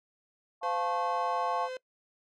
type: chord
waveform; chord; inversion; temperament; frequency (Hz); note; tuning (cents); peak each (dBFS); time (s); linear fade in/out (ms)
sine; F augmented; none; just; 698.5 / 873.1 / 1091.3; F5 / A5 / C#6; 0 / -14 / -27; -33; 0.61-1.69; 50
type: tone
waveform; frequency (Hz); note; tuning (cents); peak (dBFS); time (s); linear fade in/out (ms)
45% pulse; 513; C5; -34; -36; 0.63-1.77; 2
effects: noise-tail reverb RT60 0.1 s tail -22 dB re dry + low-pass 5000 Hz 12 dB/octave